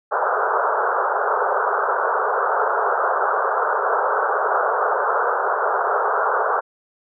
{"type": "band-pass noise", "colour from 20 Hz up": "white", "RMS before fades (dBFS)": -20, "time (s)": [0.11, 6.61], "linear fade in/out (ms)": 20, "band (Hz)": [400, 1500], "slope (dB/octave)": 96, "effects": []}